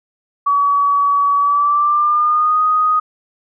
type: tone with pitch glide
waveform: sine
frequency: 1136 to 1246 Hz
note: C#6 to D#6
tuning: +42 to +2 cents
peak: -11 dBFS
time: 0.46-3 s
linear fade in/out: 10 ms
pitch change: +160 cents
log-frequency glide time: 1.37-2.62 s
effects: none